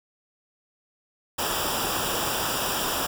pink noise with comb filter, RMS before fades -27 dBFS, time 1.38-3.07 s, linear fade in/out 10 ms, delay 0.47 ms, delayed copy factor -0.75, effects none

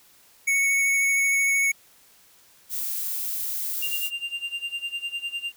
square tone with vibrato, 2217 Hz, C#7, in tune, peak -20 dBFS, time 0.47-1.72 s, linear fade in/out 10 ms, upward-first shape sine, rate 13 Hz, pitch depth 11 cents each way
violet noise, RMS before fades -29 dBFS, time 2.69-4.11 s, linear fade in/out 50 ms
triangle tone with tremolo, 2789 Hz, F7, 3 cents flat, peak -24 dBFS, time 3.82-5.52 s, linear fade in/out 5 ms, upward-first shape sine, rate 9.9 Hz, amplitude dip 85%
effects white hiss -56 dBFS RMS until 5.56 s

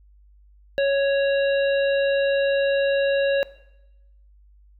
harmonic tone, 554.4 Hz, C#5, in tune, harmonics 1 / 3 / 5 / 7, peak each -18 / -28 / -32 / -35 dBFS, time 0.78-3.43 s, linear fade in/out 0 ms, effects noise-tail reverb RT60 0.9 s tail -18 dB re dry + added 50 Hz sine -50 dBFS peak until 4.79 s

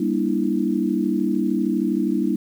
sine chord, E half-diminished seventh, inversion first, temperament just, 197.78 / 237.3 / 296.7 / 329.6 Hz, G3 / Bb3 / D4 / E4, +16 / +31 / +18 / 0 cents, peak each -24 dBFS, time 0-2.36 s, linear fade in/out 5 ms, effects 8-bit

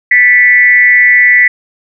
sine tone with frequency modulation, 1975.5 Hz, B6, in tune, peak -3 dBFS, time 0.11-1.48 s, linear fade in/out 5 ms, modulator 214 Hz, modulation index 0.59, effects none

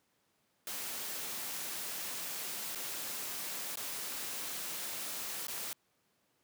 white noise with dropouts, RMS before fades -40 dBFS, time 0.67-5.73 s, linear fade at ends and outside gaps 1 ms, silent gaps 2.75-2.756 / 3.757-3.772 / 5.469-5.482 s, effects pink hiss -75 dBFS RMS until 6.43 s + high-pass 150 Hz 12 dB/octave

